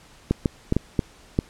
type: clicks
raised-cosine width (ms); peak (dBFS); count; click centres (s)
3; -6; 6; 0.31 / 0.458 / 0.724 / 0.766 / 0.992 / 1.389
effects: pink hiss -51 dBFS RMS until 1.49 s + low-pass 9000 Hz 12 dB/octave